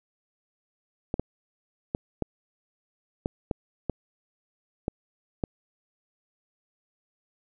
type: clicks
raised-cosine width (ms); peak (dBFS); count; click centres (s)
2; -13; 9; 1.141 / 1.196 / 1.949 / 2.223 / 3.259 / 3.512 / 3.897 / 4.881 / 5.438
effects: none